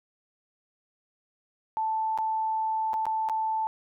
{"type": "tone with dropouts", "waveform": "sine", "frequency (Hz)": 880, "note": "A5", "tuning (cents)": 0, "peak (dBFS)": -25, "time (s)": [1.77, 3.67], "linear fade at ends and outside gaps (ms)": 0, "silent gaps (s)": [[2.176, 2.186], [2.933, 2.94], [3.055, 3.066], [3.288, 3.297]], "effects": []}